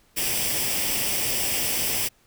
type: noise with comb filter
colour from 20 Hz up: white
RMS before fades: -25 dBFS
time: 0.16-2.09 s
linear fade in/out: 20 ms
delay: 0.37 ms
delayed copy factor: +0.6
effects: pink hiss -61 dBFS RMS until 2.26 s